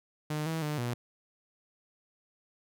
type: tone with pitch steps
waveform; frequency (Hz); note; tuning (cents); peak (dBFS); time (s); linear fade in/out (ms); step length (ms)
sawtooth; 151.8 / 161.7 / 150 / 120.7; D#3 / E3 / D3 / B2; -42 / -33 / +37 / -39; -27; 0.3-0.94; 5; 160
effects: none